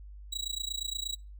30% pulse tone with amplitude modulation, 3884 Hz, B7, 30 cents flat, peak -27 dBFS, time 0.32-1.16 s, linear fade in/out 10 ms, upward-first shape sine, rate 28.5 Hz, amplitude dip 95%, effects noise-tail reverb RT60 0.3 s tail -26 dB re dry + added 50 Hz sine -44 dBFS peak until 1.39 s

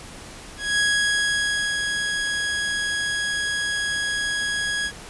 sawtooth tone with ADSR envelope, 1661.2 Hz, G#6, in tune, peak -14 dBFS, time 0.57-4.92 s, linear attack 210 ms, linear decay 980 ms, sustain -5 dB, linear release 62 ms, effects pink hiss -40 dBFS RMS until 5.09 s + resampled to 24000 Hz

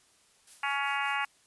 blue noise with tremolo, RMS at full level -49 dBFS, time 0.47-1.26 s, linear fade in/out 5 ms, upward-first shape triangle, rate 5.2 Hz, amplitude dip 70%
harmonic tone, 280 Hz, C#4, 18 cents sharp, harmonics 3 / 4 / 5 / 6 / 7 / 8 / 9 / 10, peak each -34 / -35 / -36 / -37 / -37 / -38 / -39 / -39 dBFS, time 0.63-1.25 s, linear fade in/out 5 ms
effects white hiss -64 dBFS RMS until 1.46 s + resampled to 24000 Hz

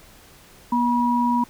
sine tone pair together, 240.9 / 965.7 Hz, B3 / B5, -43 / -39 cents, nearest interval 2 octaves, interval 2404 cents, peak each -20 dBFS, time 0.72-1.44 s, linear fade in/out 5 ms, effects pink hiss -49 dBFS RMS until 1.49 s

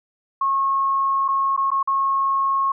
sine tone with dropouts, 1089 Hz, C#6, 31 cents flat, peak -17 dBFS, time 0.41-2.72 s, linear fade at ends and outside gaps 5 ms, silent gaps 1.281-1.285 / 1.565-1.575 / 1.705-1.715 / 1.829-1.874 s, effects none

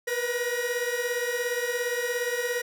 45% pulse tone cluster, 478.4 / 495.6 / 1895 Hz, A#4 / B4 / A#6, +45 / +6 / +28 cents, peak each -31 dBFS, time 0.07-2.62 s, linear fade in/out 10 ms, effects none

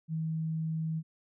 sine tone, 160 Hz, D#3, 49 cents sharp, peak -30 dBFS, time 0.08-1.03 s, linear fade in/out 50 ms, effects none

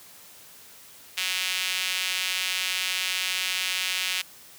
sawtooth tone with high-pass filter, 185 Hz, F#3, in tune, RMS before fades -28 dBFS, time 1.17-4.22 s, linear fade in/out 10 ms, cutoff 2700 Hz, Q 2, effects white hiss -49 dBFS RMS until 4.58 s + high-pass 60 Hz 12 dB/octave

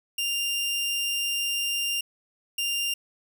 sawtooth tone pair in turn, 2794 / 2794 Hz, F7 / F7, 0 / 0 cents, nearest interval unison, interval 0 cents, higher neither, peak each -22 dBFS, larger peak neither, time 0.18-2.01 / 2.58-2.94 s, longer first, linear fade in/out 5 ms, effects none

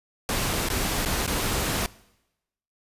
pink noise with dropouts, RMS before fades -26 dBFS, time 0.29-1.86 s, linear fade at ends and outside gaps 0 ms, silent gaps 0.532-0.535 / 0.686-0.701 / 1.05-1.059 / 1.264-1.277 s, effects noise-tail reverb RT60 0.9 s tail -21 dB re dry + resampled to 32000 Hz

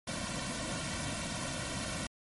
pink noise with comb filter, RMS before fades -37 dBFS, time 0.07-2.07 s, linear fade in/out 5 ms, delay 2.4 ms, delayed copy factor -0.9, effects MP3 48 kbps

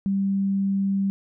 sine tone, 196 Hz, G3, in tune, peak -20 dBFS, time 0.06-1.1 s, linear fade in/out 0 ms, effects none

